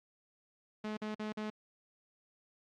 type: tone bursts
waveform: sawtooth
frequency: 213.8 Hz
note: A3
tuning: 49 cents flat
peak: -33 dBFS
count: 4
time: 0.84-1.501 s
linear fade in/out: 5 ms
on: 130 ms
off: 47 ms
effects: low-pass 4000 Hz 12 dB/octave + Opus 48 kbps